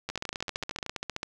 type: two click trains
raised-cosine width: 0.2 ms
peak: -15 / -17 dBFS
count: 18 / 11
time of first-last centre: 0.09-1.231 / 0.1-0.863 s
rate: 14.9 / 13.1 Hz
effects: none